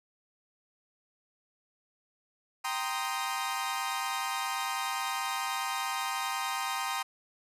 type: chord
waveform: sawtooth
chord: C minor seventh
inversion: second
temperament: equal with one note detuned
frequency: 784 / 932.3 / 1041.7 / 1244.5 Hz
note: G5 / Bb5 / C6 / Eb6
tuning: 0 / 0 / -8 / 0 cents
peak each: -33 dBFS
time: 2.64-7.03 s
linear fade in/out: 10 ms
effects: resampled to 32000 Hz